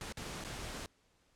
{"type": "noise with dropouts", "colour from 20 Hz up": "pink", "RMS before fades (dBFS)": -43, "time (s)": [0.01, 0.86], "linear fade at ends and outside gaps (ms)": 1, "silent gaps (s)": [[0.124, 0.171], [0.44, 0.447]], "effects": ["pink hiss -72 dBFS RMS until 1.35 s", "low-pass 9000 Hz 12 dB/octave"]}